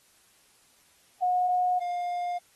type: tone pair in turn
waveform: sine / triangle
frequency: 725 / 707.6 Hz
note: F#5 / F5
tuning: -35 / +23 cents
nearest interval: unison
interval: 42 cents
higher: first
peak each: -22 / -26 dBFS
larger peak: first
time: 1.21-1.8 / 1.8-2.39 s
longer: neither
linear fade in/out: 20 ms
effects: white hiss -62 dBFS RMS until 2.55 s + AAC 32 kbps